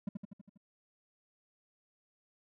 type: tone with echo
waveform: triangle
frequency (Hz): 200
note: G3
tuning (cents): +35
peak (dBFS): -30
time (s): 0.07-0.09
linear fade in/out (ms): 5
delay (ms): 81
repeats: 6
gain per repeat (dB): -4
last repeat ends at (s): 0.576
effects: none